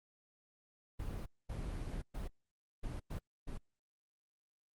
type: noise bursts at uneven times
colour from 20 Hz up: brown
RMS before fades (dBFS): -41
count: 6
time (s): 0.99-1.26 / 1.49-2.02 / 2.14-2.28 / 2.83-3 / 3.1-3.19 / 3.47-3.58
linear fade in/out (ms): 10
effects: Opus 24 kbps